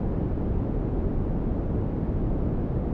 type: low-pass noise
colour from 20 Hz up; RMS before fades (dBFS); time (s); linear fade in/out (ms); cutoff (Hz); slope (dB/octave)
pink; -26; 0-2.93; 2; 380; 12
effects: none